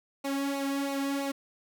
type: tone with flanger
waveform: sawtooth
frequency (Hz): 277.2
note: C#4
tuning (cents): 0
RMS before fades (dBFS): -31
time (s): 0.24-1.32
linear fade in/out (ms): 10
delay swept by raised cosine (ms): 0.59 to 2.29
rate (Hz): 3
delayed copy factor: -0.7
effects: 10-bit